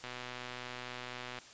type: click train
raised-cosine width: 0.3 ms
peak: -26 dBFS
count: 168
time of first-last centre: 0.04-1.387 s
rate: 124 Hz
effects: white hiss -54 dBFS RMS until 1.53 s + resampled to 16000 Hz